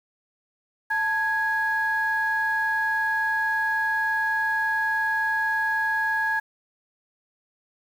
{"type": "tone pair together", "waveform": "sine", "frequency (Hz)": [884.5, 1661], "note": ["A5", "G#6"], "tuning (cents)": [9, 0], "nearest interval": "major seventh", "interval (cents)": 1091, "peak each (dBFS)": [-26, -22], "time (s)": [0.9, 6.4], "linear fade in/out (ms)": 10, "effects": ["tanh soft clip ceiling -15 dBFS", "8-bit"]}